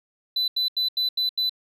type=tone bursts; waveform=sine; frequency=4000 Hz; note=B7; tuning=21 cents sharp; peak=-18 dBFS; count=6; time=0.36-1.495 s; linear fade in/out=5 ms; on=120 ms; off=83 ms; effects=tanh soft clip ceiling -20 dBFS